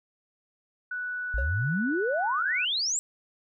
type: tone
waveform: sine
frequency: 1480 Hz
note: F#6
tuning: in tune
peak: -30 dBFS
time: 0.91-2.65 s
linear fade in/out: 5 ms
type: exponential sweep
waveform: sine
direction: up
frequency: 51.91 to 7860 Hz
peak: -25 dBFS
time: 1.34-2.99 s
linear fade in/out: 0 ms
type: tone with exponential decay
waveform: triangle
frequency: 550 Hz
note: C#5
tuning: 14 cents flat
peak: -30 dBFS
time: 1.38-1.56 s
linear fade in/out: 2 ms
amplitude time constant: 39 ms
effects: none

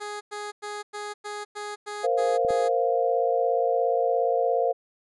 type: tone bursts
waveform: 15% pulse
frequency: 415.6 Hz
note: G#4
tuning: 1 cent sharp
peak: -26 dBFS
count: 9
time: 0-2.69 s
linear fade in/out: 20 ms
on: 210 ms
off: 100 ms
type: chord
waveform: sine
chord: Bb suspended second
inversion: none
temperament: equal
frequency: 466.2 / 523.3 / 698.5 Hz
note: Bb4 / C5 / F5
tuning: 0 / 0 / 0 cents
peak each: -25 dBFS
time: 2.03-4.73 s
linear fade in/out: 20 ms
type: clicks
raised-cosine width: 2 ms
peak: -24 dBFS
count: 2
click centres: 2.449 / 2.506 s
effects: resampled to 24000 Hz

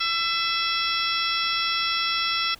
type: harmonic tone with a mistuned harmonic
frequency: 671 Hz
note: E5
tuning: 31 cents sharp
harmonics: 2 / 3 / 4 / 5 / 6 / 7 / 8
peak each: -28 / -32 / -30 / -28 / -33 / -36 / -29 dBFS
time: 0-2.55 s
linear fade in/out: 10 ms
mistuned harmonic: 4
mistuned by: -41 cents
effects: pink hiss -51 dBFS RMS until 2.59 s

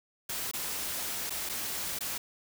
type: noise with dropouts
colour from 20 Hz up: white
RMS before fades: -35 dBFS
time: 0.29-2.18 s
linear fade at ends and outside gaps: 5 ms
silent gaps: 0.514-0.535 / 1.297-1.304 / 1.491-1.495 / 1.989-2.007 s
effects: none

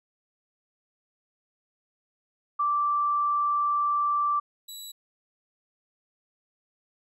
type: tone pair in turn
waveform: sine / 20% pulse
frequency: 1170 / 3926 Hz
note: D6 / B7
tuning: -7 / -11 cents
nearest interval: octave + major sixth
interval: 2096 cents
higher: second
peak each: -22 / -33 dBFS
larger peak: first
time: 2.59-4.4 / 4.68-4.92 s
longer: first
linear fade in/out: 10 ms
effects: none

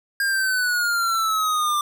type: exponential sweep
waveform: square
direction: down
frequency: 1620 to 1181 Hz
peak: -20 dBFS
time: 0.2-1.81 s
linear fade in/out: 2 ms
effects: none

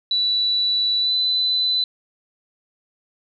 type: tone with pitch glide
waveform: sine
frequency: 3951 to 4006 Hz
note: B7 to B7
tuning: 0 to +24 cents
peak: -17 dBFS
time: 0.11-1.84 s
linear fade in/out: 2 ms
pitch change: +24 cents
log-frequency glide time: 1-1.13 s
effects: none

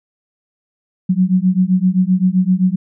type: beating tone pair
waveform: sine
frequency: 180.9 / 188.6 Hz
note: F#3 / F#3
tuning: -39 / +33 cents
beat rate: 7.7 Hz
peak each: -14 dBFS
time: 1.09-2.76 s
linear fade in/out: 10 ms
effects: none

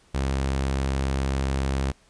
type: tone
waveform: sawtooth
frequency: 67.3 Hz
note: C2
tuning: 49 cents sharp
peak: -19 dBFS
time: 0.14-1.92 s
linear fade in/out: 10 ms
effects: pink hiss -59 dBFS RMS until 2.09 s + resampled to 22050 Hz

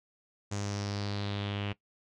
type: tone with low-pass filter sweep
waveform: sawtooth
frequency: 101.5 Hz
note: G#2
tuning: 39 cents flat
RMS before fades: -35 dBFS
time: 0.51-1.73 s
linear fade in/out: 10 ms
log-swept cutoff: 6900 to 2800 Hz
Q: 4.1
effects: noise-tail reverb RT60 0.1 s tail -18 dB re dry

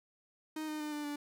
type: tone with pitch steps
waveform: 45% pulse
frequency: 311.1 / 306.1 / 301.2 / 296.4 / 291.6 Hz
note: D#4 / D#4 / D4 / D4 / D4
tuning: 0 / -28 / +44 / +16 / -12 cents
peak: -37 dBFS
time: 0.56-1.16 s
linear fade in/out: 5 ms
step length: 120 ms
effects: none

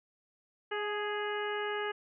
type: harmonic tone with a mistuned harmonic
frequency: 415.3 Hz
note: G#4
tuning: in tune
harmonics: 1 / 2 / 3 / 4 / 5 / 6 / 7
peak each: -35 / -40 / -41 / -39 / -44 / -50 / -44 dBFS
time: 0.71-1.92 s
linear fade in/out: 10 ms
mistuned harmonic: 2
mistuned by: +26 cents
effects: none

